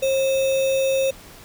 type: tone with sample-and-hold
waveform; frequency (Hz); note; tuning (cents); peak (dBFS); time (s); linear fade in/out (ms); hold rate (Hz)
sine; 536; C5; +42; -17; 0.02-1.11; 10; 3150
effects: pink hiss -44 dBFS RMS until 1.44 s